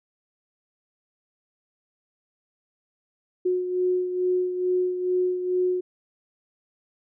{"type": "beating tone pair", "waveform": "sine", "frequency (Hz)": [363.7, 366], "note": ["F#4", "F#4"], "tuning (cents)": [-30, -19], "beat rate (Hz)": 2.3, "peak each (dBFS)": [-22, -30], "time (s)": [3.45, 5.81], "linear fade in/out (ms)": 10, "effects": []}